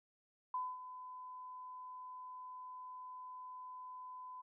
sine tone with ADSR envelope, 1009 Hz, B5, 37 cents sharp, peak -35 dBFS, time 0.54-4.42 s, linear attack 3 ms, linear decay 230 ms, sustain -12 dB, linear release 15 ms, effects none

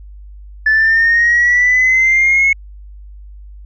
sine linear sweep, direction up, 1737 to 2192 Hz, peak -7 dBFS, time 0.66-2.53 s, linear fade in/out 5 ms, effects tanh soft clip ceiling -5 dBFS + added 50 Hz sine -32 dBFS peak until 3.65 s

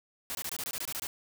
white noise bursts, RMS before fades -36 dBFS, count 11, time 0.3-1.069 s, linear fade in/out 0 ms, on 49 ms, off 23 ms, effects none

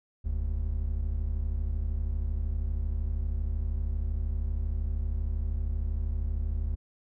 triangle tone pair together, 42.73 / 75.5 Hz, F1 / D2, -37 / +48 cents, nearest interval minor seventh, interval 985 cents, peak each -28 dBFS, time 0.24-6.76 s, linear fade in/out 20 ms, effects none

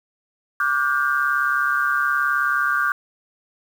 sine tone cluster, 1170 / 1434 / 1573 Hz, D6 / F6 / G6, -7 / +45 / +6 cents, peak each -22 dBFS, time 0.6-2.92 s, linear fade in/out 2 ms, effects 7-bit

